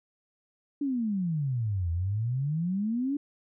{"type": "exponential two-way sweep", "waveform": "sine", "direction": "down then up", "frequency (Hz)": [293.4, 82, 293.4], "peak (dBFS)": -26, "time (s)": [0.81, 3.17], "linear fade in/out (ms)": 5, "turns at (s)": 1.91, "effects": []}